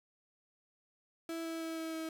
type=tone with pitch steps; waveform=35% pulse; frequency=329.6 / 327.5 / 325.4 / 323.4 / 321.3 Hz; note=E4 / E4 / E4 / E4 / E4; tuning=0 / -11 / -22 / -33 / -44 cents; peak=-36 dBFS; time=1.29-2.09 s; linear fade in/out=2 ms; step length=160 ms; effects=none